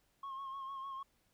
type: tone with vibrato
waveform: sine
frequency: 1083 Hz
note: C#6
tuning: 41 cents flat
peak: -39 dBFS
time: 0.23-1.03 s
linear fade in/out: 5 ms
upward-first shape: sine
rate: 6.6 Hz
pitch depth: 38 cents each way
effects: tanh soft clip ceiling -40 dBFS + pink hiss -75 dBFS RMS until 1.33 s